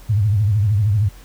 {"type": "tone with vibrato", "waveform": "sine", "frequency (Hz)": 103.83, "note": "G#2", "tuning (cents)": 0, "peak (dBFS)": -13, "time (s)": [0.09, 1.09], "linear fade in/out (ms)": 10, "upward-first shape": "triangle", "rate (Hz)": 13, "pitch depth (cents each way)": 170, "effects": ["added 44 Hz sine -40 dBFS peak until 1.24 s", "pink hiss -47 dBFS RMS until 1.24 s"]}